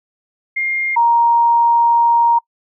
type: tone pair in turn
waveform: sine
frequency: 2120 / 936.7 Hz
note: C7 / A#5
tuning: +22 / +8 cents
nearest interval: octave + major second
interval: 1414 cents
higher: first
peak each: -16 / -9 dBFS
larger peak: second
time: 0.56-0.96 / 0.96-2.39 s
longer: second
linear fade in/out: 10 ms
effects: noise-tail reverb RT60 0.1 s tail -26 dB re dry